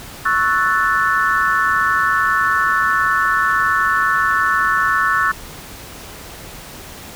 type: chord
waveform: sine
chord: F# minor seventh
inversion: second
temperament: equal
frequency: 1108.7 / 1318.5 / 1480 / 1760 Hz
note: C#6 / E6 / F#6 / A6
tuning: 0 / 0 / 0 / 0 cents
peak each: -19 dBFS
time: 0.25-5.32 s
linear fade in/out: 10 ms
effects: pink hiss -35 dBFS RMS until 7.15 s